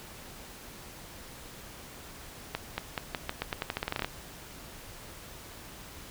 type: accelerating click train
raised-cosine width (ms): 0.3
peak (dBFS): -14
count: 17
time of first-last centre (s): 2.55-4.046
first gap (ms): 230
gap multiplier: 0.86
effects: pink hiss -47 dBFS RMS until 6.1 s